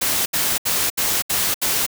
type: noise bursts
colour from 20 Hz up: white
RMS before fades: -20 dBFS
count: 6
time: 0.01-1.865 s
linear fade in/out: 10 ms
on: 250 ms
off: 71 ms
effects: none